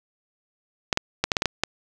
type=clicks; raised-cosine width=0.2 ms; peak=-3 dBFS; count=8; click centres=0.928 / 0.974 / 1.24 / 1.318 / 1.368 / 1.421 / 1.457 / 1.636 s; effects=none